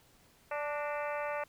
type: harmonic tone with a mistuned harmonic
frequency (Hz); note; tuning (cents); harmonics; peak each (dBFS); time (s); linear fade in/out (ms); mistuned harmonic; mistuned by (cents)
293.4; D4; -2; 2 / 3 / 4 / 5 / 6 / 7 / 8 / 9; -36 / -40 / -42 / -44 / -46 / -47 / -48 / -49; 0.51-1.44; 5; 6; +57
effects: pink hiss -64 dBFS RMS until 1.48 s